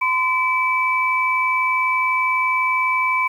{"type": "tone pair together", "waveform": "sine", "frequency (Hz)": [1025, 2306], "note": ["C6", "D7"], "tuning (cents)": [-36, -32], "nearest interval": "octave + major second", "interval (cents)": 1404, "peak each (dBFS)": -19, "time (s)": [0.01, 3.28], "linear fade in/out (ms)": 10, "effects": ["8-bit"]}